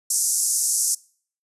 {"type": "band-pass noise", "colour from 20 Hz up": "white", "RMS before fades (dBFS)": -22, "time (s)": [0.1, 0.95], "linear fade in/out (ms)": 5, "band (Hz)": [5600, 11000], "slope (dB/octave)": 48, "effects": ["noise-tail reverb RT60 0.5 s tail -24 dB re dry", "resampled to 32000 Hz"]}